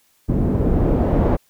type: noise with low-pass filter sweep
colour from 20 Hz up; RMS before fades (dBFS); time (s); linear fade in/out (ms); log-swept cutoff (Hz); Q
pink; -17; 0.28-1.37; 20; 310 to 660; 0.92
effects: white hiss -60 dBFS RMS until 1.49 s